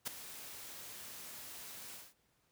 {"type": "noise with ADSR envelope", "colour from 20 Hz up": "white", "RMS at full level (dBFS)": -36, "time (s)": [0.05, 2.14], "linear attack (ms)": 23, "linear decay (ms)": 8, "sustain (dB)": -13, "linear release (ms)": 200, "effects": ["pink hiss -75 dBFS RMS until 2.51 s", "high-pass 60 Hz 12 dB/octave"]}